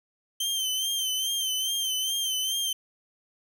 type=tone with vibrato; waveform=sawtooth; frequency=3113 Hz; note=G7; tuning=13 cents flat; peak=-23 dBFS; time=0.4-2.73 s; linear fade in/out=5 ms; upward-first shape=sine; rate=2.4 Hz; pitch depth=54 cents each way; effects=none